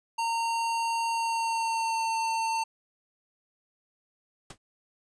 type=tone with pitch glide; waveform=square; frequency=919 to 901.6 Hz; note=A#5 to A5; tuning=-25 to +42 cents; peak=-27 dBFS; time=0.18-2.64 s; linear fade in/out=10 ms; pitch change=-33 cents; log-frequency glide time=1.08-2.1 s
type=noise with exponential decay; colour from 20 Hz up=pink; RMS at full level=-36 dBFS; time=4.5-4.58 s; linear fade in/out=5 ms; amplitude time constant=16 ms
effects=resampled to 22050 Hz